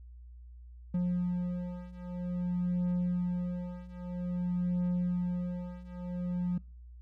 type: beating tone pair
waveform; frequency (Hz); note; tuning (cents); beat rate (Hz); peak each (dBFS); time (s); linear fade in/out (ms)
triangle; 177.8 / 178.31; F3 / F3; +31 / +36; 0.51; -32 / -30; 0.94-6.58; 5
effects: noise-tail reverb RT60 0.4 s tail -26 dB re dry + added 60 Hz sine -47 dBFS peak until 7.01 s